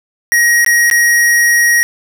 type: tone with dropouts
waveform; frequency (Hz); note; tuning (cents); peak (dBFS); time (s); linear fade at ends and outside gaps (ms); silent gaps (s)
square; 1890; A#6; +23; -8; 0.32-1.83; 0; 0.647-0.663 / 0.9-0.912
effects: none